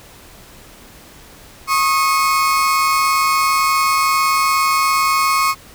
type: tone pair together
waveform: 35% pulse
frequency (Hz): 1092.7 / 1250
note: C#6 / D#6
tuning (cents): -25 / +8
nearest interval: major second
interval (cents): 233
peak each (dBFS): -13 / -17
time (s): 1.67-5.55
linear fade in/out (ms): 50
effects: pink hiss -42 dBFS RMS until 5.74 s